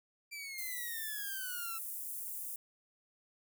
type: exponential sweep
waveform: sawtooth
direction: down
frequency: 2358 to 1318.5 Hz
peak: -39 dBFS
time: 0.31-1.79 s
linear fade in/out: 20 ms
type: high-pass noise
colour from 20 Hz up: white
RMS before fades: -42 dBFS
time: 0.58-2.56 s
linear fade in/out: 2 ms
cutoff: 9000 Hz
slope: 24 dB/octave
effects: none